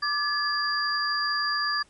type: tone cluster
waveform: sine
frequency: 1178 / 1709 / 4768 Hz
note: D6 / G#6 / D8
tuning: +5 / +49 / +25 cents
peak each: -28 dBFS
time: 0.02-1.83 s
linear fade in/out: 10 ms
effects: pink hiss -60 dBFS RMS until 1.89 s + MP3 48 kbps